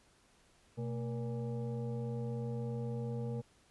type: tone with frequency modulation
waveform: sine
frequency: 123.47 Hz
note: B2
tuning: in tune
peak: -35 dBFS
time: 0.77-3.42 s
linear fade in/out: 20 ms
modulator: 350 Hz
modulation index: 0.98
effects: pink hiss -67 dBFS RMS until 3.7 s + resampled to 24000 Hz